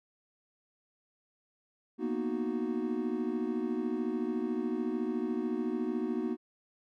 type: chord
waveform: triangle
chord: B major seventh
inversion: third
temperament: equal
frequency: 233.1 / 246.9 / 311.1 / 370 Hz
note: A#3 / B3 / D#4 / F#4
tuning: 0 / 0 / 0 / 0 cents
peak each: -34 dBFS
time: 1.98-6.37 s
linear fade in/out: 50 ms
effects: none